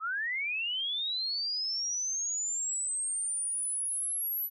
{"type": "linear sweep", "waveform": "sine", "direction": "up", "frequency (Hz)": [1244.5, 11930], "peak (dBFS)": -30, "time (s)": [0, 4.5], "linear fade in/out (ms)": 50, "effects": []}